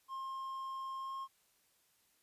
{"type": "tone with pitch glide", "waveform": "triangle", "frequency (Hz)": [1065, 1073], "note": ["C6", "C6"], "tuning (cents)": [30, 43], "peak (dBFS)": -38, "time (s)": [0.08, 1.28], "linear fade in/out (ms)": 50, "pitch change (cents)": 13, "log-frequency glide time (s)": [0.98, 1.15], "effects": ["white hiss -73 dBFS RMS until 2.22 s", "resampled to 32000 Hz"]}